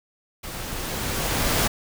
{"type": "noise with level ramp", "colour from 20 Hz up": "pink", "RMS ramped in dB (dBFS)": [-35, -20], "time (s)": [0.43, 1.68], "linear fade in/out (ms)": 10, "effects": []}